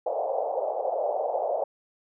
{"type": "band-pass noise", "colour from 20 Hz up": "pink", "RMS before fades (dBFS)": -28, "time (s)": [0.06, 1.64], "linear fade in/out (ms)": 5, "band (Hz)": [510, 760], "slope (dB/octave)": 48, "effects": []}